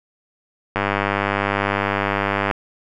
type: click train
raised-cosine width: 0.5 ms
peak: -4 dBFS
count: 176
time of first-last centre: 0.76-2.512 s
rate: 99.9 Hz
effects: none